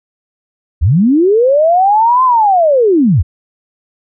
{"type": "linear two-way sweep", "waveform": "sine", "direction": "up then down", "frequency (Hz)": [62, 1046.5, 62], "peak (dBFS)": -6, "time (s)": [0.81, 3.23], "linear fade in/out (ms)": 20, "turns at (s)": 2.24, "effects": []}